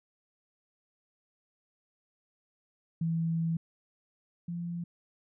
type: tone pair in turn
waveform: sine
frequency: 164.7 / 171.9 Hz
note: E3 / F3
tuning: -1 / -27 cents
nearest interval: minor second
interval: 74 cents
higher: second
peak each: -27 / -33 dBFS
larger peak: first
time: 3.01-3.57 / 4.48-4.84 s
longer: first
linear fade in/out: 5 ms
effects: none